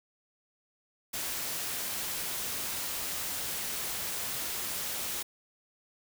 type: noise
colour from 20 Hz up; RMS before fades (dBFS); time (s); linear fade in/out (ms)
white; -35; 1.13-5.23; 10
effects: none